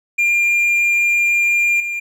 triangle tone with level steps, 2398 Hz, D7, 36 cents sharp, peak -11 / -19 dBFS, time 0.18-2 s, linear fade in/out 10 ms, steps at 1.8 s, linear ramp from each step 2 ms, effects none

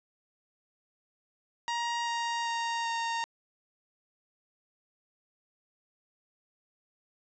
sawtooth tone with pitch steps, 942 / 936 / 930.1 / 924.2 Hz, A#5 / A#5 / A#5 / A#5, +18 / +7 / -4 / -15 cents, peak -26 dBFS, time 1.68-3.24 s, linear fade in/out 0 ms, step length 390 ms, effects resampled to 16000 Hz + 10-bit

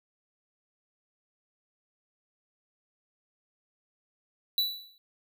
square tone with exponential decay, 3951 Hz, B7, in tune, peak -22 dBFS, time 4.58-4.98 s, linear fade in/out 1 ms, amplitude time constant 85 ms, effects none

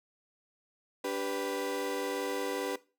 35% pulse chord, G major, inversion second, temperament equal with one note detuned, 289.5 / 392 / 493.9 Hz, D4 / G4 / B4, -25 / 0 / 0 cents, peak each -36 / -35 / -33 dBFS, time 1.04-2.76 s, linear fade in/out 5 ms, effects noise-tail reverb RT60 0.3 s tail -18 dB re dry

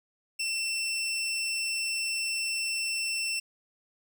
20% pulse tone, 2690 Hz, E7, 34 cents sharp, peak -24 dBFS, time 0.39-3.4 s, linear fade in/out 10 ms, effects none

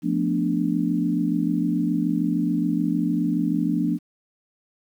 sine chord, B half-diminished seventh, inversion second, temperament equal, 174.61 / 220 / 246.9 / 293.7 Hz, F3 / A3 / B3 / D4, 0 / 0 / 0 / 0 cents, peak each -25 / -27 / -26 / -24 dBFS, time 0.02-3.99 s, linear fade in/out 50 ms, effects 9-bit

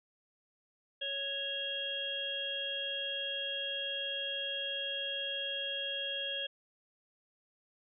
harmonic tone with a mistuned harmonic, 554.4 Hz, C#5, in tune, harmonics 1 / 3 / 5 / 6, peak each -43 / -44 / -42 / -36 dBFS, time 1.01-6.47 s, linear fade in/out 10 ms, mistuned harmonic 6, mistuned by -28 cents, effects none

